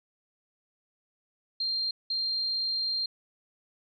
sine tone bursts at uneven times, 4186 Hz, C8, in tune, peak -27 dBFS, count 2, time 1.6-1.91 / 2.1-3.06 s, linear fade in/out 5 ms, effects none

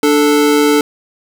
square tone pair together, 293.7 / 440.1 Hz, D4 / A4, 0 / 0 cents, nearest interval perfect fifth, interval 700 cents, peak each -12 dBFS, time 0.03-0.81 s, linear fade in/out 2 ms, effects none

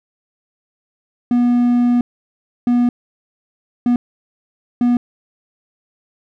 triangle tone bursts at uneven times, 242.6 Hz, B3, 31 cents flat, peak -9 dBFS, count 4, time 1.31-2.01 / 2.67-2.89 / 3.86-3.96 / 4.81-4.97 s, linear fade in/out 2 ms, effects none

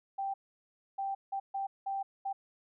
sine tone bursts at uneven times, 784 Hz, G5, in tune, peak -32 dBFS, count 6, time 0.18-0.34 / 0.98-1.15 / 1.32-1.4 / 1.54-1.67 / 1.86-2.03 / 2.25-2.33 s, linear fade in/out 10 ms, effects none

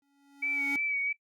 square tone with exponential growth, 280.5 Hz, C#4, 21 cents sharp, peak -33 dBFS, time 0.02-0.76 s, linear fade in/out 2 ms, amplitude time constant 160 ms
sine tone with vibrato, 2280 Hz, C#7, 48 cents sharp, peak -28 dBFS, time 0.42-1.13 s, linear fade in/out 10 ms, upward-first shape sine, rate 3 Hz, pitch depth 35 cents each way
effects noise-tail reverb RT60 0.1 s tail -17 dB re dry + Opus 48 kbps

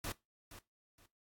pink noise with echo, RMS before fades -41 dBFS, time 0.04-0.12 s, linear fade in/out 2 ms, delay 470 ms, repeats 2, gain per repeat -12 dB, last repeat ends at 1.06 s, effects noise-tail reverb RT60 0.2 s tail -19 dB re dry + AAC 64 kbps

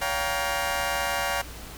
20% pulse chord, G half-diminished seventh, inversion second, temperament just, 564.5 / 705.6 / 784 / 940.8 Hz, Db5 / F5 / G5 / Bb5, +31 / +18 / 0 / +16 cents, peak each -26 / -26 / -26 / -27 dBFS, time 0.01-1.42 s, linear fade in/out 10 ms, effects added 58 Hz sine -42 dBFS peak until 1.77 s + pink hiss -42 dBFS RMS until 1.77 s

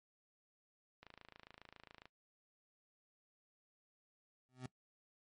click train, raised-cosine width 0.3 ms, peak -38 dBFS, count 29, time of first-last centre 1.03-2.056 s, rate 27.3 Hz
25% pulse tone with exponential growth, 127.5 Hz, C3, 44 cents flat, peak -37 dBFS, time 4.49-4.66 s, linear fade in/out 0 ms, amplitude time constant 35 ms
effects noise-tail reverb RT60 0.1 s tail -19 dB re dry + MP3 48 kbps

